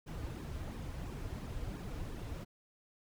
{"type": "noise with flanger", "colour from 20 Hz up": "brown", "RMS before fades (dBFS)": -42, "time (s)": [0.06, 2.45], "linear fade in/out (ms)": 20, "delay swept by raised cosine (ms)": [1.4, 5.4], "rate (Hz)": 2.9, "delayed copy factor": -0.65, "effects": []}